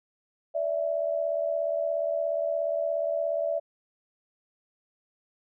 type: tone pair together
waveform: sine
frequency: 582.3 / 659.3 Hz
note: D5 / E5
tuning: -15 / 0 cents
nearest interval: major second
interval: 215 cents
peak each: -28 dBFS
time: 0.54-3.6 s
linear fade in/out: 20 ms
effects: none